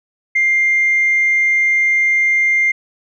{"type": "tone", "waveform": "sine", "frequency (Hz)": 2100, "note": "C7", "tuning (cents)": 6, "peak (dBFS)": -10, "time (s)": [0.35, 2.72], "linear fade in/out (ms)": 10, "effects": ["tanh soft clip ceiling -7 dBFS"]}